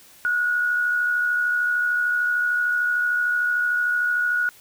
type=tone with amplitude modulation; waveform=sine; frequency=1456 Hz; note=F#6; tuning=28 cents flat; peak=-17 dBFS; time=0.25-4.49 s; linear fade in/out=0 ms; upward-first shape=sine; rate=73.3 Hz; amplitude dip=40%; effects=white hiss -50 dBFS RMS until 4.6 s